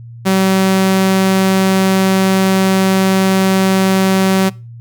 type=tone; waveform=sawtooth; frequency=190.6 Hz; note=G3; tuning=48 cents flat; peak=-6 dBFS; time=0.25-4.5 s; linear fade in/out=20 ms; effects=noise-tail reverb RT60 0.3 s tail -22 dB re dry + added 117 Hz sine -30 dBFS peak until 4.8 s